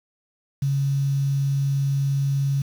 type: tone with quantisation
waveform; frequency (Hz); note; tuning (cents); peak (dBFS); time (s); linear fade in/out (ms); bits
sine; 138.59; C#3; 0; -19; 0.62-2.62; 5; 7
effects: none